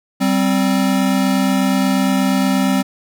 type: tone pair together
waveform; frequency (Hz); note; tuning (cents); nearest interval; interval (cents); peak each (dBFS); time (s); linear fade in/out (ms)
square; 193.5 / 261.9; G3 / C4; -22 / +2; perfect fourth; 524; -17; 0.2-2.83; 20
effects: none